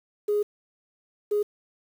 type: tone bursts at uneven times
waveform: sine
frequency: 415.3 Hz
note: G#4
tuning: in tune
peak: -20 dBFS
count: 2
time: 0.28-0.43 / 1.31-1.43 s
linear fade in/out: 10 ms
effects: tanh soft clip ceiling -16 dBFS + 8-bit